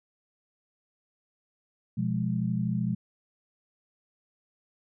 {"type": "chord", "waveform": "sine", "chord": "F diminished", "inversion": "second", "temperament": "equal", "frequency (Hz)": [123.47, 174.61, 207.7], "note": ["Cb3", "F3", "Ab3"], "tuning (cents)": [0, 0, 0], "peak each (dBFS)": -30, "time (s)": [1.97, 2.95], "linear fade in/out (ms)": 10, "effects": []}